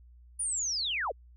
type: linear sweep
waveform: sine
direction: down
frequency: 9730 to 373.4 Hz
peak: -29 dBFS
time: 0.39-1.12 s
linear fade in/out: 10 ms
effects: added 60 Hz sine -52 dBFS peak until 1.36 s